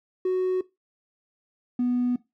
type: tone pair in turn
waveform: triangle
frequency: 370 / 246.2 Hz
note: F#4 / B3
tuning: 0 / -5 cents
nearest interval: perfect fifth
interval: 705 cents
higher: first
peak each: -18 dBFS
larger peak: neither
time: 0.25-0.61 / 1.79-2.16 s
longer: second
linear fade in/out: 5 ms
effects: noise-tail reverb RT60 0.2 s tail -20 dB re dry + tanh soft clip ceiling -18 dBFS